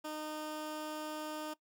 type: tone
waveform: 15% pulse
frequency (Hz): 306.9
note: D#4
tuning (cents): -24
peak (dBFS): -33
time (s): 0.04-1.54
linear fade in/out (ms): 10
effects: noise-tail reverb RT60 0.1 s tail -19 dB re dry